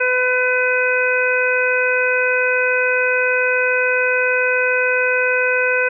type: harmonic tone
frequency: 503 Hz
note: B4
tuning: 32 cents sharp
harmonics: 1 / 2 / 3 / 4 / 5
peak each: -19 / -28 / -18 / -27 / -20 dBFS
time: 0-5.89 s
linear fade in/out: 10 ms
effects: none